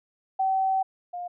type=tone pair in turn; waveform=sine; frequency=766 / 708.6 Hz; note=G5 / F5; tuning=-40 / +25 cents; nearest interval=minor second; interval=135 cents; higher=first; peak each=-21 / -31 dBFS; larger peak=first; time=0.39-0.83 / 1.13-1.28 s; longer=first; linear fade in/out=10 ms; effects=none